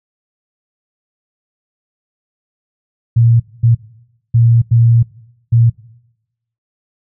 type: tone bursts at uneven times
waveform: sine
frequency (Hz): 116.54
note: A#2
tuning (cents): 0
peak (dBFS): -6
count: 5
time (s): 3.16-3.4 / 3.63-3.75 / 4.34-4.62 / 4.71-5.03 / 5.52-5.7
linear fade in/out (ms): 10
effects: noise-tail reverb RT60 0.9 s tail -21 dB re dry